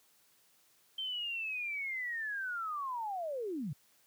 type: linear sweep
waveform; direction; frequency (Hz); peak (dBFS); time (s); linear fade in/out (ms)
sine; down; 3136 to 123.47; -35; 0.98-3.73; 5
effects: white hiss -68 dBFS RMS until 4.06 s + high-pass 80 Hz 12 dB/octave